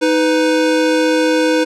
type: tone pair together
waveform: square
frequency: 313.9 / 498.3 Hz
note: D#4 / B4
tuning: +15 / +15 cents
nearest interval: minor sixth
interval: 800 cents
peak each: -15 dBFS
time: 0.01-1.65 s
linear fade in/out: 20 ms
effects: low-pass 7000 Hz 12 dB/octave